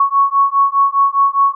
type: beating tone pair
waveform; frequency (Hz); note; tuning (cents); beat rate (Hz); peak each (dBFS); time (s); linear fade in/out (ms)
sine; 1107 / 1111.9; C#6 / C#6; -3 / +5; 4.9; -13 / -13; 0-1.55; 5
effects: none